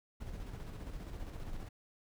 brown noise with tremolo, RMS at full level -42 dBFS, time 0.2-1.69 s, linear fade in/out 10 ms, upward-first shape square, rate 15 Hz, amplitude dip 35%, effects none

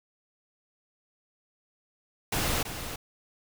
pink noise with echo, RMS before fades -28 dBFS, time 2.32-2.63 s, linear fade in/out 5 ms, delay 330 ms, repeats 1, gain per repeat -9 dB, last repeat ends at 2.96 s, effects none

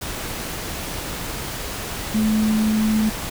sine tone in noise, 216.7 Hz, A3, 26 cents flat, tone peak -16 dBFS, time 2.14-3.1 s, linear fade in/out 10 ms, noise pink, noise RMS -29 dBFS, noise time 0.01-3.3 s, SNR +10 dB, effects none

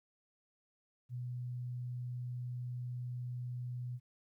sine tone, 123.47 Hz, B2, in tune, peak -38 dBFS, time 1.09-4 s, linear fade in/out 50 ms, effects 13-bit

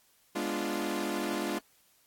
sawtooth chord, G# diminished seventh, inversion none, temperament equal with one note detuned, 207.7 / 246.9 / 293.7 / 347.8 Hz, G#3 / B3 / D4 / F4, 0 / 0 / 0 / -7 cents, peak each -33 / -35 / -32 / -31 dBFS, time 0.35-1.59 s, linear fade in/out 10 ms, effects white hiss -66 dBFS RMS until 2.06 s + AAC 64 kbps

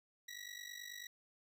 20% pulse ring-modulated tone, 1932 Hz, B6, 39 cents flat, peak -39 dBFS, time 0.28-1.07 s, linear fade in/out 2 ms, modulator 24.6 Hz, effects none

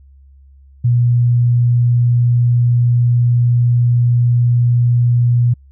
sine tone, 120.8 Hz, B2, 38 cents flat, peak -9 dBFS, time 0.84-5.54 s, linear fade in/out 10 ms, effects added 68 Hz sine -41 dBFS peak until 5.71 s

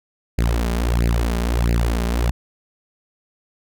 sawtooth tone with flanger, 58.27 Hz, A#1, in tune, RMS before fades -19 dBFS, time 0.38-2.31 s, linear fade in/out 5 ms, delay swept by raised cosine 0.42 to 5.02 ms, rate 1.5 Hz, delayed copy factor +0.9, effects none

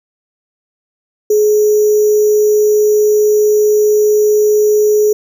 sine tone with sample-and-hold, 422.3 Hz, G#4, 29 cents sharp, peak -7 dBFS, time 1.3-5.13 s, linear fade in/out 5 ms, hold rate 6300 Hz, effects none

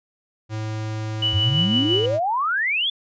square tone, 108.8 Hz, A2, 19 cents flat, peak -26 dBFS, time 0.49-2.2 s, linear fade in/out 50 ms
sine tone with tremolo, 2960 Hz, F#7, in tune, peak -17 dBFS, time 1.22-2.06 s, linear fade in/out 5 ms, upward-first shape triangle, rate 5.9 Hz, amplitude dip 65%
sine exponential sweep, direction up, 87.31 to 3520 Hz, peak -19 dBFS, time 1.33-2.9 s, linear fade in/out 5 ms
effects resampled to 16000 Hz

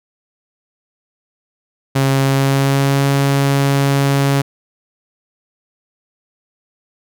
sawtooth tone with pitch glide, 135.8 to 138.97 Hz, C#3 to C#3, -35 to +5 cents, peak -8 dBFS, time 1.95-4.42 s, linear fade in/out 10 ms, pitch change +40 cents, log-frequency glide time 2.21-3.06 s, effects none

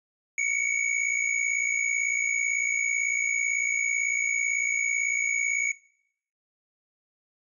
square tone pair together, 2217 / 2275 Hz, C#7 / C#7, 0 / +44 cents, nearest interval unison, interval 44 cents, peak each -27 / -29 dBFS, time 0.38-5.72 s, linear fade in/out 2 ms, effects noise-tail reverb RT60 0.7 s tail -21 dB re dry + resampled to 22050 Hz

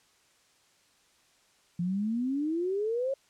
sine exponential sweep, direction up, 169.4 to 554.4 Hz, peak -27 dBFS, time 1.79-3.14 s, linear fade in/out 5 ms, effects white hiss -65 dBFS RMS until 3.29 s + low-pass 8000 Hz 12 dB/octave

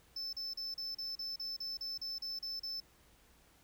triangle tone bursts, 5274 Hz, E8, in tune, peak -37 dBFS, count 13, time 0.16-2.802 s, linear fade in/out 5 ms, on 170 ms, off 36 ms, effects added 60 Hz sine -70 dBFS peak until 3.63 s + pink hiss -66 dBFS RMS until 3.63 s

